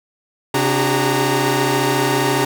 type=tone cluster; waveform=sawtooth; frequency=133.5 / 294.1 / 373.5 / 407.9 / 927 Hz; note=C3 / D4 / F#4 / G#4 / A#5; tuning=+35 / +3 / +16 / -31 / -10 cents; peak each=-18 dBFS; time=0.54-2.45 s; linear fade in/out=5 ms; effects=none